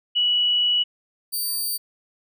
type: tone pair in turn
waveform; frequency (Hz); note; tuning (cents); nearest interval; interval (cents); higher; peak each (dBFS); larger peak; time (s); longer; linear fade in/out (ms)
sine / 10% pulse; 2938 / 4629; F#7 / D8; -13 / -26; minor sixth; 787; second; -17; neither; 0.15-0.84 / 1.32-1.78; first; 20
effects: none